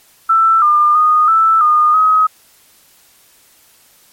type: tone with pitch steps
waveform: sine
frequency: 1329 / 1202 / 1234 / 1320 / 1222 / 1268 Hz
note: E6 / D6 / D#6 / E6 / D#6 / D#6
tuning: +14 / +40 / -15 / +2 / -32 / +32 cents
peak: -7 dBFS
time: 0.29-2.27 s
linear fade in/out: 10 ms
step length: 330 ms
effects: white hiss -49 dBFS RMS until 4.12 s + MP3 64 kbps